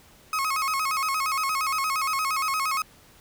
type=tone with vibrato; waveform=35% pulse; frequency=1174.7 Hz; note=D6; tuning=in tune; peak=-22 dBFS; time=0.33-2.82 s; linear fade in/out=2 ms; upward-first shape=square; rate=8.6 Hz; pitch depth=130 cents each way; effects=pink hiss -54 dBFS RMS until 3.2 s